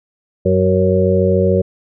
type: harmonic tone with a mistuned harmonic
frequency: 93.7 Hz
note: F#2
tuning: 22 cents sharp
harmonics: 1 / 2 / 4 / 5 / 6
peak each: -17 / -17 / -17 / -17 / -17 dBFS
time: 0.45-1.62 s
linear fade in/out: 10 ms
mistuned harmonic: 6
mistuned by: -20 cents
effects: none

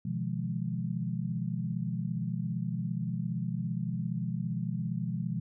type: chord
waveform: sine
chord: F half-diminished seventh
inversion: second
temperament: just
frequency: 125.72 / 157.15 / 174.61 / 209.5 Hz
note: Cb3 / Eb3 / F3 / Ab3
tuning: +31 / +18 / 0 / +15 cents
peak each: -35 / -38 / -34 / -38 dBFS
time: 0.05-5.4 s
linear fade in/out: 5 ms
effects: none

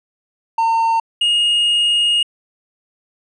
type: tone pair in turn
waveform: triangle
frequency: 909 / 2859 Hz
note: A#5 / F7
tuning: -44 / +40 cents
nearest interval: octave + minor sixth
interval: 1984 cents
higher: second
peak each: -11 dBFS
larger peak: neither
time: 0.58-1 / 1.21-2.23 s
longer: second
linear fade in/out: 5 ms
effects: resampled to 22050 Hz

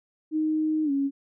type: tone with pitch glide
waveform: sine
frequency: 311.1 to 277.2 Hz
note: D#4 to C#4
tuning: 0 to 0 cents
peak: -22 dBFS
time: 0.31-1.11 s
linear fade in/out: 50 ms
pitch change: -200 cents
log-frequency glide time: 0.84-0.91 s
effects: none

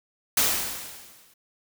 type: noise with exponential decay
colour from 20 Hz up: white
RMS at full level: -19 dBFS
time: 0.37-1.34 s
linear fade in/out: 5 ms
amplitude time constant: 210 ms
effects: none

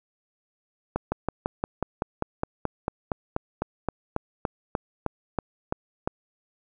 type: slowing click train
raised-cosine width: 1 ms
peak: -11 dBFS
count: 22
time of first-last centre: 0.96-6.075 s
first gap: 160 ms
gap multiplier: 1.04
effects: none

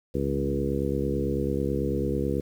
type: harmonic tone with a mistuned harmonic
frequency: 69.1 Hz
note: C#2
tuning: 5 cents flat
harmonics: 1 / 2 / 3 / 4 / 5 / 6 / 7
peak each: -32 / -32 / -32 / -32 / -32 / -32 / -32 dBFS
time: 0.14-2.41 s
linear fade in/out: 10 ms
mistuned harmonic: 2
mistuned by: +17 cents
effects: 9-bit

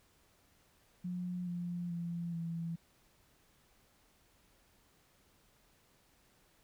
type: tone with pitch steps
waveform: sine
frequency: 178.9 / 174.81 / 170.82 / 166.92 Hz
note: F3 / F3 / F3 / E3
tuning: +42 / +2 / -38 / +22 cents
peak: -36 dBFS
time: 1.04-2.76 s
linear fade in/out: 10 ms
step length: 430 ms
effects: pink hiss -69 dBFS RMS until 6.63 s

